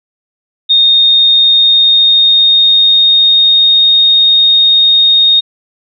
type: tone with pitch glide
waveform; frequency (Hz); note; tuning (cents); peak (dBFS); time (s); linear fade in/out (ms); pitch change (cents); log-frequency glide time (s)
sine; 3688 to 3709; A#7 to A#7; -19 to -9; -4; 0.69-5.41; 20; +10; 1.4-3.88
effects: none